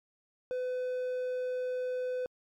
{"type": "tone", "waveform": "triangle", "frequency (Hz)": 504, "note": "B4", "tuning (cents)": 35, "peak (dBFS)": -29, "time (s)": [0.51, 2.26], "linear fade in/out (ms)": 0, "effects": ["MP3 96 kbps"]}